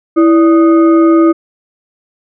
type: tone with frequency modulation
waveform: sine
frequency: 329.6 Hz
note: E4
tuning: in tune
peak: -4 dBFS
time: 0.16-1.33 s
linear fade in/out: 20 ms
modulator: 912 Hz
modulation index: 0.5
effects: none

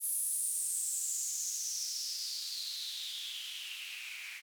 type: noise with band-pass filter sweep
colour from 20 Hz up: blue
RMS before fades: -38 dBFS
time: 0-4.42 s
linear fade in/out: 50 ms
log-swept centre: 11000 to 2200 Hz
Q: 5.9
effects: none

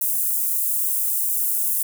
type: high-pass noise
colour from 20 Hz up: white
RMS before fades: -22 dBFS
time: 0.01-1.83 s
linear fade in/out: 5 ms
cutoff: 9200 Hz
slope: 24 dB/octave
effects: none

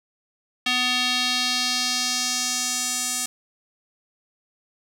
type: tone with band-pass filter sweep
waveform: square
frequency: 250 Hz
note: B3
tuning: 21 cents sharp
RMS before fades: -24 dBFS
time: 0.66-3.26 s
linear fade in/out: 5 ms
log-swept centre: 3200 to 8000 Hz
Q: 2
effects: none

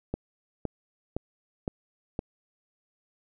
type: click train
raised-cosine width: 2 ms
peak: -16 dBFS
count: 5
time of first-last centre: 0.14-2.191 s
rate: 1.95 Hz
effects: none

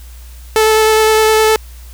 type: tone with vibrato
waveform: sawtooth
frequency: 436.3 Hz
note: A4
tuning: 15 cents flat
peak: -4 dBFS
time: 0.56-1.56 s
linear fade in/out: 0 ms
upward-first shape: square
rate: 9.7 Hz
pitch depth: 8 cents each way
effects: added 60 Hz sine -31 dBFS peak until 1.93 s + white hiss -43 dBFS RMS until 1.93 s

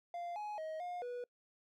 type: tone with pitch steps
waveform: triangle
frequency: 695 / 839 / 631 / 712 / 488.7 Hz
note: F5 / G#5 / D#5 / F5 / B4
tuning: -9 / +17 / +24 / +33 / -18 cents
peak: -38 dBFS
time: 0.14-1.24 s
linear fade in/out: 2 ms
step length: 220 ms
effects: noise-tail reverb RT60 0.1 s tail -26 dB re dry

